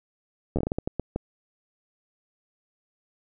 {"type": "slowing click train", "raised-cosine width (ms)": 2, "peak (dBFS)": -13, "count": 11, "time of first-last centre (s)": [0.56, 1.16], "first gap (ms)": 11, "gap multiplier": 1.35, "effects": []}